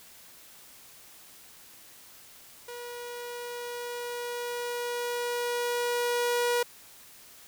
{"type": "tone with level ramp", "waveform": "sawtooth", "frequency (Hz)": 482.2, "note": "B4", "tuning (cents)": -41, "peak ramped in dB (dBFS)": [-35, -20], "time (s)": [2.68, 6.63], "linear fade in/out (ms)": 5, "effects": ["white hiss -52 dBFS RMS until 7.47 s"]}